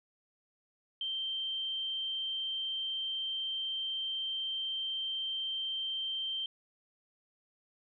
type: tone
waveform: sine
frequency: 3136 Hz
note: G7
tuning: in tune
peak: -33 dBFS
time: 1.01-6.46 s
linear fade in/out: 2 ms
effects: none